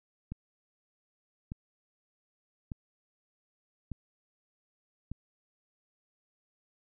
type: click train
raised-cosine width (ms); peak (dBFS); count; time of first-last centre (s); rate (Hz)
5; -25; 5; 0.32-5.116; 0.834
effects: none